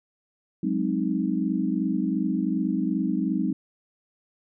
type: chord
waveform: sine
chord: Ab dominant seventh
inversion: third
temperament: equal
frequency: 185 / 207.7 / 261.6 / 311.1 Hz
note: Gb3 / Ab3 / C4 / Eb4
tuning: 0 / 0 / 0 / 0 cents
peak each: -28 dBFS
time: 0.63-3.53 s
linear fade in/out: 5 ms
effects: none